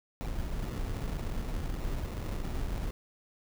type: noise with sample-and-hold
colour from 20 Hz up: brown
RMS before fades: -34 dBFS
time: 0.21-2.91 s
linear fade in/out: 0 ms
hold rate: 1575 Hz
effects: none

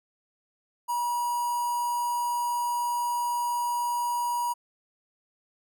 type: tone with notch filter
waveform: square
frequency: 961 Hz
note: B5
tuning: 48 cents flat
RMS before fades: -28 dBFS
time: 0.88-4.54 s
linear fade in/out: 20 ms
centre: 3400 Hz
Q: 0.53
effects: none

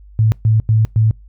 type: tone bursts at uneven times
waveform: sine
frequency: 110 Hz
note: A2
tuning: in tune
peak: -9 dBFS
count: 4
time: 0.19-0.32 / 0.45-0.6 / 0.69-0.85 / 0.96-1.11 s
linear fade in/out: 0 ms
effects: noise-tail reverb RT60 0.2 s tail -25 dB re dry + added 50 Hz sine -38 dBFS peak until 1.28 s

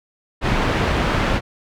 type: low-pass noise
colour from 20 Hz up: pink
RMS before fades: -19 dBFS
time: 0.41-1.41 s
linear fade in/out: 50 ms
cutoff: 2600 Hz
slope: 12 dB/octave
effects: none

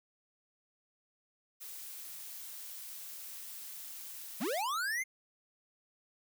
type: noise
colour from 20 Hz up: blue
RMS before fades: -46 dBFS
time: 1.6-4.63 s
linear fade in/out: 20 ms
type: linear sweep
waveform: square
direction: up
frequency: 162.6 to 2148 Hz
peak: -33 dBFS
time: 4.4-5.04 s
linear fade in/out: 20 ms
effects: none

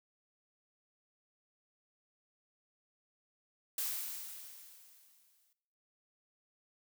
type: noise with exponential decay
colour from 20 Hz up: blue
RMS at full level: -35 dBFS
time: 3.78-5.53 s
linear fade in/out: 2 ms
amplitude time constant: 380 ms
effects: noise-tail reverb RT60 0.8 s tail -18 dB re dry

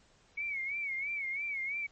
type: tone with vibrato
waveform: sine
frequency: 2231 Hz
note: C#7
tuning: 11 cents sharp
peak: -33 dBFS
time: 0.37-1.87 s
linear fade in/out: 10 ms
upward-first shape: sine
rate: 3 Hz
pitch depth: 99 cents each way
effects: pink hiss -65 dBFS RMS until 1.91 s + MP3 32 kbps

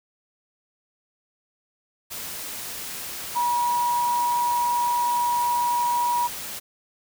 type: tone in noise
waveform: sine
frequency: 963 Hz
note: B5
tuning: 44 cents flat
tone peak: -20 dBFS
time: 3.35-6.28 s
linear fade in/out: 20 ms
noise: white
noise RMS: -34 dBFS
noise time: 2.1-6.6 s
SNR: +11 dB
effects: none

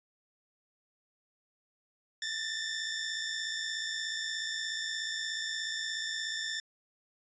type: tone pair together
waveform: 15% pulse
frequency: 1760 / 1816.8 Hz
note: A6 / A#6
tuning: 0 / -45 cents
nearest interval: minor second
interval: 55 cents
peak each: -29 / -31 dBFS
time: 2.22-6.6 s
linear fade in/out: 2 ms
effects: resampled to 16000 Hz

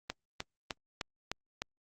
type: click train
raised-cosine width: 0.2 ms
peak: -17 dBFS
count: 6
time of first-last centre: 0.1-1.62 s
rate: 3.29 Hz
effects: Opus 32 kbps

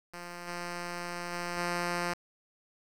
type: tone with level steps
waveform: 5% pulse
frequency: 174.61 Hz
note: F3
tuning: in tune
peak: -29 / -24 / -22 / -19 dBFS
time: 0.13-2.14 s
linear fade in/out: 10 ms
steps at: 0.47 / 1.32 / 1.57 s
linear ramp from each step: 20 ms
effects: low-pass 9000 Hz 12 dB/octave + 8-bit

